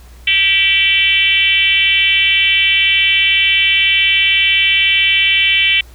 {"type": "tone with frequency modulation", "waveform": "sine", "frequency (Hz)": 2689, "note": "E7", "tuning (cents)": 34, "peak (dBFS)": -9, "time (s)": [0.27, 5.81], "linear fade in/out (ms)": 5, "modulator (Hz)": 370, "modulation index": 1.6, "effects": ["added 60 Hz sine -36 dBFS peak until 5.94 s", "pink hiss -46 dBFS RMS until 5.94 s"]}